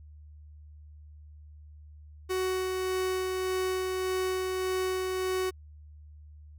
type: tone with tremolo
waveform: 45% pulse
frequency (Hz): 372.6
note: F#4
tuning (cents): +12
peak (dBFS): -27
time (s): 2.29-5.51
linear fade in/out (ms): 20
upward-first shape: sine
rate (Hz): 1.7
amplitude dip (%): 25
effects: added 75 Hz sine -47 dBFS peak until 6.58 s